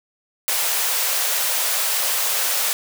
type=high-pass noise; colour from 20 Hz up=white; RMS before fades=-21 dBFS; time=0.48-2.73 s; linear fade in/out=0 ms; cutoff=460 Hz; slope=48 dB/octave; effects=none